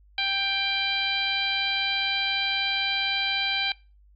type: harmonic tone with a mistuned harmonic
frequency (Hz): 787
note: G5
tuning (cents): +7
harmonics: 1 / 2 / 3 / 4 / 5 / 6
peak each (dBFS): -34 / -33 / -28 / -29 / -30 / -38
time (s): 0.18-3.72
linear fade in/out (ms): 2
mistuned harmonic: 5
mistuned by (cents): +18
effects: noise-tail reverb RT60 0.3 s tail -22 dB re dry + added 50 Hz sine -53 dBFS peak until 4.15 s